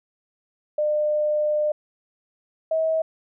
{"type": "tone pair in turn", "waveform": "sine", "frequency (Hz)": [602, 641], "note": ["D5", "E5"], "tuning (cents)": [43, -49], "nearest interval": "minor second", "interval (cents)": 108, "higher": "second", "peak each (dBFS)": -19, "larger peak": "neither", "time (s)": [[0.78, 1.72], [2.71, 3.02]], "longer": "first", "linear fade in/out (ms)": 5, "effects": []}